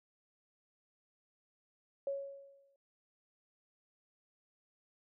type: tone with exponential decay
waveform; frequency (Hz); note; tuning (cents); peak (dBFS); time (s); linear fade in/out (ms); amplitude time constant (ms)
sine; 554.4; C#5; 0; -32; 2.07-2.76; 2; 150
effects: none